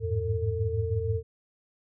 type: tone cluster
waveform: sine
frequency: 85.3 / 101.6 / 107.9 / 449.8 Hz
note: F2 / G#2 / A2 / A4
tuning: -40 / -38 / -33 / +38 cents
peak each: -31 dBFS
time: 0-1.23 s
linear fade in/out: 50 ms
effects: none